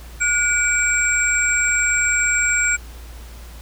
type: tone cluster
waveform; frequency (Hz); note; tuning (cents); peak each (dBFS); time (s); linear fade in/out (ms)
sine; 1444 / 2317 / 7570; F#6 / D7 / A#8; -43 / -24 / +26; -20; 0.2-2.77; 20
effects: added 58 Hz sine -35 dBFS peak until 3.61 s + pink hiss -44 dBFS RMS until 3.61 s